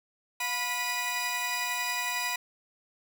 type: tone cluster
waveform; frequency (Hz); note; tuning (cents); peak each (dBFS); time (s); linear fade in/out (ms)
sawtooth; 715 / 985 / 1959 / 2461; F5 / B5 / B6 / D#7; +41 / -5 / -15 / -20; -37 / -30 / -31 / -30; 0.4-2.36; 5
effects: none